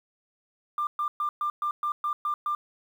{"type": "tone bursts", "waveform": "sine", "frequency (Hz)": 1192, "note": "D6", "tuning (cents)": 25, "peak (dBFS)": -24, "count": 9, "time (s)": [0.78, 2.55], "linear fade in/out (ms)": 2, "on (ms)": 90, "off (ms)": 120, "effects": ["tanh soft clip ceiling -20 dBFS", "9-bit"]}